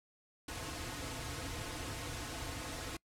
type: noise with comb filter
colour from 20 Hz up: pink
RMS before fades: -42 dBFS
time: 0.48-2.97 s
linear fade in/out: 5 ms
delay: 5.1 ms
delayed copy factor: -0.75
effects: noise-tail reverb RT60 0.1 s tail -25 dB re dry + low-pass 10000 Hz 12 dB/octave